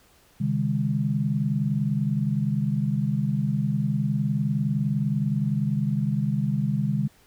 sine tone cluster, 133.3 / 153 / 203.8 Hz, C3 / D#3 / G#3, +33 / -29 / -32 cents, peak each -26 dBFS, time 0.4-7.08 s, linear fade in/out 10 ms, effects pink hiss -58 dBFS RMS until 7.26 s

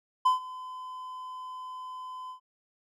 triangle tone with ADSR envelope, 1018 Hz, C6, 48 cents flat, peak -16 dBFS, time 0.25-2.4 s, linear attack 11 ms, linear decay 130 ms, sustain -20 dB, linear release 100 ms, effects none

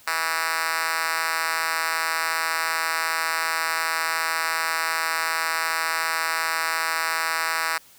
5% pulse tone with high-pass filter, 162.7 Hz, E3, 22 cents flat, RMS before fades -25 dBFS, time 0.07-7.78 s, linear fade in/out 5 ms, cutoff 1200 Hz, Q 1, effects white hiss -52 dBFS RMS until 7.98 s

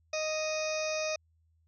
harmonic tone, 622.3 Hz, D#5, in tune, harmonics 1 / 2 / 3 / 4 / 6 / 7 / 8 / 9 / 10, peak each -32 / -43 / -48 / -37 / -46 / -51 / -44 / -42 / -44 dBFS, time 0.13-1.16 s, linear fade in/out 5 ms, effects added 81 Hz sine -66 dBFS peak until 1.67 s

